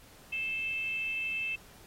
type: tone with frequency modulation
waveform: sine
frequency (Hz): 2637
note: E7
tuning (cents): 0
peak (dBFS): -31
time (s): 0.32-1.56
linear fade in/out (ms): 10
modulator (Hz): 497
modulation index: 0.35
effects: pink hiss -56 dBFS RMS until 1.86 s + AAC 48 kbps